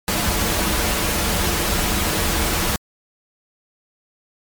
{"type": "noise with comb filter", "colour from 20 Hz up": "pink", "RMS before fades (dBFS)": -20, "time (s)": [0.08, 2.76], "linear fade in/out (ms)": 0, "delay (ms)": 7.6, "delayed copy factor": -0.55, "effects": ["MP3 96 kbps"]}